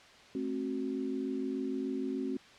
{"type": "chord", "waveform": "sine", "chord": "F# diminished", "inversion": "first", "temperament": "equal with one note detuned", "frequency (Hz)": [220, 266.7, 370], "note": ["A3", "C4", "F#4"], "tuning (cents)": [0, 33, 0], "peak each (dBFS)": [-40, -34, -38], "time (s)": [0.35, 2.37], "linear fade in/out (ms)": 2, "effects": ["white hiss -55 dBFS RMS until 2.58 s", "low-pass 4000 Hz 12 dB/octave"]}